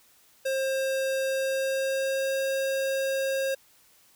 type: tone with pitch glide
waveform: square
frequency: 533 to 538.3 Hz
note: C5 to C5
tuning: +32 to +49 cents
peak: -26 dBFS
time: 0.45-3.55 s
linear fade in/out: 10 ms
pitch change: +17 cents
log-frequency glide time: 1.25-2.4 s
effects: white hiss -60 dBFS RMS until 4.15 s